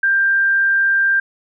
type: tone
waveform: sine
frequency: 1586 Hz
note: G6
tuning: 20 cents sharp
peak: -12 dBFS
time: 0.03-1.2 s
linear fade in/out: 5 ms
effects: none